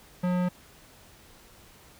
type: tone with low-pass filter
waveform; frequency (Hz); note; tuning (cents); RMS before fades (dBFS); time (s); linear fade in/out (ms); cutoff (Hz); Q
square; 179.8; F#3; -49; -26; 0.23-0.49; 10; 1700; 0.62
effects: pink hiss -54 dBFS RMS until 1.99 s